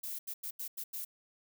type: noise bursts at uneven times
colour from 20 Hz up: violet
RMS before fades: -40 dBFS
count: 6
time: 0.03-0.19 / 0.27-0.34 / 0.43-0.51 / 0.59-0.68 / 0.77-0.84 / 0.93-1.05 s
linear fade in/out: 10 ms
effects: none